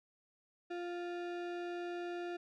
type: tone with sample-and-hold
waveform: sine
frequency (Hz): 349.2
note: F4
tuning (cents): 0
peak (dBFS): -38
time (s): 0.7-2.37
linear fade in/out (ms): 10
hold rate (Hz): 1050
effects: low-pass 3000 Hz 12 dB/octave